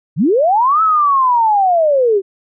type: linear two-way sweep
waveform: sine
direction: up then down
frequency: 118.5 to 1318.5 to 371.7 Hz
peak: -9 dBFS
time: 0.16-2.22 s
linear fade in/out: 50 ms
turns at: 0.82 s
effects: none